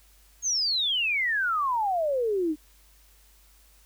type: exponential sweep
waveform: sine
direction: down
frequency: 6645 to 293.7 Hz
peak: -23 dBFS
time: 0.42-2.56 s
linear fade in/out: 50 ms
effects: added 50 Hz sine -57 dBFS peak until 3.85 s + white hiss -60 dBFS RMS until 3.85 s